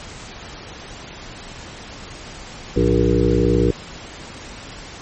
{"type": "harmonic tone with a mistuned harmonic", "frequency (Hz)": 59.4, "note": "A#1", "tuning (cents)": 33, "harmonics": [1, 2, 3, 5, 6, 7, 8], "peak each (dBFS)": [-21, -21, -21, -21, -21, -21, -21], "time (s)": [2.76, 3.71], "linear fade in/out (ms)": 5, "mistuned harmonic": 2, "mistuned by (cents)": -130, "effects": ["pink hiss -36 dBFS RMS until 5.01 s", "MP3 32 kbps"]}